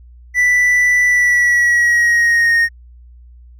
triangle tone with pitch glide, 1975.5 to 1853.9 Hz, B6 to A#6, 0 to -10 cents, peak -8 dBFS, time 0.34-2.69 s, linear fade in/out 50 ms, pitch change -110 cents, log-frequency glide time 1.06-2.55 s, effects added 60 Hz sine -38 dBFS peak until 3.59 s

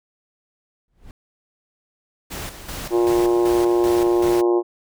brown noise with exponential growth, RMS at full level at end -34 dBFS, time 0.88-1.11 s, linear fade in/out 1 ms, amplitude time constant 49 ms
pink noise with tremolo, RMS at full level -31 dBFS, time 2.3-4.42 s, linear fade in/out 20 ms, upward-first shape square, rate 2.6 Hz, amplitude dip 60%
harmonic tone, 118 Hz, A#2, 22 cents sharp, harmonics 3 / 4 / 5 / 6 / 7 / 8 / 9, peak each -15 / -27 / -29 / -32 / -30 / -34 / -34 dBFS, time 2.9-4.63 s, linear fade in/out 50 ms
effects none

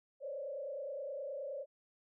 sine tone with frequency modulation, 559 Hz, C#5, 14 cents sharp, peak -39 dBFS, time 0.2-1.66 s, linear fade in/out 50 ms, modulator 29.6 Hz, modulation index 1.4, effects none

